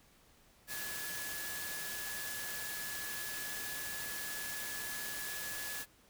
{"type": "tone in noise", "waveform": "sine", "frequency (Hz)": 1700, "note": "G#6", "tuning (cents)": 40, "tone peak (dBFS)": -44, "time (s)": [0.67, 5.86], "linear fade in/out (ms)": 50, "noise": "white", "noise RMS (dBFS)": -42, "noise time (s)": [0.67, 5.86], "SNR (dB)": -5, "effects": ["pink hiss -65 dBFS RMS until 6.09 s"]}